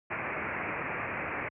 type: low-pass noise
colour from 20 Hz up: white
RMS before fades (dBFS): -35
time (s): 0.1-1.49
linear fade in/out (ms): 10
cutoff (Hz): 2500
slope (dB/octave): 96
effects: high-pass 80 Hz 12 dB/octave